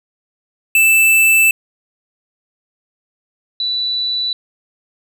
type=tone pair in turn; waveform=square / sine; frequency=2645 / 3963 Hz; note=E7 / B7; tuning=+5 / +5 cents; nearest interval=perfect fifth; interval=700 cents; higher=second; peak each=-9 / -16 dBFS; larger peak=first; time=0.75-1.51 / 3.6-4.33 s; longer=first; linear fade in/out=2 ms; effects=none